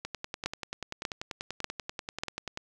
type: two click trains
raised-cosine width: 0.2 ms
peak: -13 / -18 dBFS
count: 4 / 27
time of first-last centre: 0.46-2.235 / 0.05-2.574 s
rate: 1.69 / 10.3 Hz
effects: none